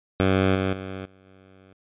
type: tone with level steps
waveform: 10% pulse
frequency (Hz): 95.2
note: F#2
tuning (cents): +50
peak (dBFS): -10 / -14 / -24 / -44 / -42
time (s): 0.2-1.73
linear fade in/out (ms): 0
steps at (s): 0.55 / 0.73 / 1.05 / 1.26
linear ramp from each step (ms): 5
effects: resampled to 8000 Hz